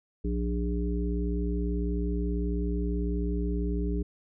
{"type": "harmonic tone with a mistuned harmonic", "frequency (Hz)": 59.2, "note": "A#1", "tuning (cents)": 27, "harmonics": [1, 3, 5, 7], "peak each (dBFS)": [-28, -33, -35, -36], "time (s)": [0.24, 4.03], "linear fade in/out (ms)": 10, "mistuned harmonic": 7, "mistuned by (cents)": -24, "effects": []}